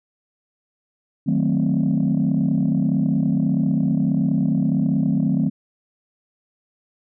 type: chord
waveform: sine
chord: D# diminished seventh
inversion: none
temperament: equal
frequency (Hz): 155.56 / 185 / 220 / 261.6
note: D#3 / F#3 / A3 / C4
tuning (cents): 0 / 0 / 0 / 0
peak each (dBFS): -21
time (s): 1.26-5.5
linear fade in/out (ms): 20
effects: tanh soft clip ceiling -11 dBFS